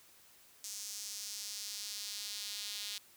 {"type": "tone with high-pass filter sweep", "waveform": "sawtooth", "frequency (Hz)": 205.9, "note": "G#3", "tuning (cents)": -15, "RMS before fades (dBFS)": -43, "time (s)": [0.64, 2.98], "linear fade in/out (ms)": 2, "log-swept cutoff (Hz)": [6100, 3800], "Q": 2, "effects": ["white hiss -62 dBFS RMS until 3.16 s"]}